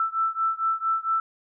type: beating tone pair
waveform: sine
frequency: 1325 / 1329.4 Hz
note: E6 / E6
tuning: +9 / +14 cents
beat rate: 4.4 Hz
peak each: -25 / -26 dBFS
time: 0-1.2 s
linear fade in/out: 2 ms
effects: none